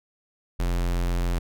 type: tone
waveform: square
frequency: 43.65 Hz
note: F1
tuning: in tune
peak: -23 dBFS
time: 0.59-1.39 s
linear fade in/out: 10 ms
effects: none